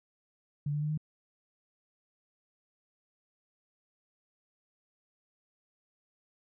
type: tone with pitch steps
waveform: sine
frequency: 145.4 / 148.11 / 150.88 / 153.69 Hz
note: D3 / D3 / D3 / D#3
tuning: -17 / +15 / +47 / -21 cents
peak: -29 dBFS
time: 0.66-0.976 s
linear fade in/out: 5 ms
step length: 79 ms
effects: none